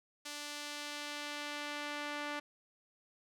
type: tone with band-pass filter sweep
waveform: sawtooth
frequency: 293.3 Hz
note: D4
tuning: 2 cents flat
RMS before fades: -42 dBFS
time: 0.25-2.4 s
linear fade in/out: 10 ms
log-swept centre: 5500 to 1800 Hz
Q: 0.74
effects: none